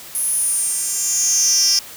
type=tone with high-pass filter sweep; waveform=10% pulse; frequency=395.1 Hz; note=G4; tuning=14 cents sharp; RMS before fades=-18 dBFS; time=0.15-1.79 s; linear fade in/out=0 ms; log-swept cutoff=11000 to 5200 Hz; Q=7.3; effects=white hiss -37 dBFS RMS until 1.96 s